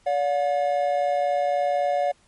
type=tone pair together; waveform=triangle; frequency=574 / 717.8 Hz; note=D5 / F5; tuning=-40 / +47 cents; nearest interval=major third; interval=387 cents; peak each=-21 dBFS; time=0.06-2.12 s; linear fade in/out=10 ms; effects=pink hiss -60 dBFS RMS until 2.27 s + MP3 48 kbps